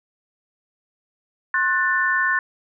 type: chord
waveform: sine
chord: F# diminished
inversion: second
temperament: just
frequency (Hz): 1065.6 / 1480 / 1776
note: C6 / F#6 / A6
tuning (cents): +31 / 0 / +16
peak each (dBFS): -24 / -22 / -20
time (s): 1.54-2.39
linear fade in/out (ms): 2
effects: none